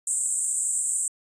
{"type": "band-pass noise", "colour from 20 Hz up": "white", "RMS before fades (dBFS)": -26, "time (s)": [0.07, 1.08], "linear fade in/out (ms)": 2, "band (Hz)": [7500, 9000], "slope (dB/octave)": 96, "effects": ["resampled to 22050 Hz"]}